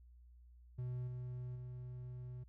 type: tone with level steps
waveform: triangle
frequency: 124.5 Hz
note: B2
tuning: 14 cents sharp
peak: -37 / -40 / -43 dBFS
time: 0.78-2.44 s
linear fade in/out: 10 ms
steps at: 1.07 / 1.55 s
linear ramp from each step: 10 ms
effects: added 60 Hz sine -58 dBFS peak until 2.48 s